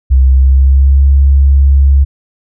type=tone with pitch glide; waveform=sine; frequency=65.5 to 68.84 Hz; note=C2 to C#2; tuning=+2 to -11 cents; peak=-3 dBFS; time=0.1-2.05 s; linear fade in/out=20 ms; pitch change=+87 cents; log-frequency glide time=0.27-1.04 s; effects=none